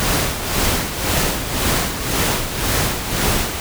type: noise with tremolo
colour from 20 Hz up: pink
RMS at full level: -17 dBFS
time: 0-3.6 s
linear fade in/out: 0 ms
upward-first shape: sine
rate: 1.9 Hz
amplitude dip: 60%
effects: none